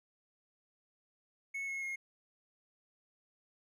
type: tone with pitch steps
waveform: triangle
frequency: 2200 / 2175 / 2150 Hz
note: C#7 / C#7 / C7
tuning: -14 / -33 / +47 cents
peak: -35 dBFS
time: 1.54-1.96 s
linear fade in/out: 10 ms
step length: 140 ms
effects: none